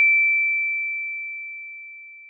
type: tone with level ramp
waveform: sine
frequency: 2331 Hz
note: D7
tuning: 14 cents flat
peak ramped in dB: -12 to -42 dBFS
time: 0-2.29 s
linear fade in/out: 0 ms
effects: none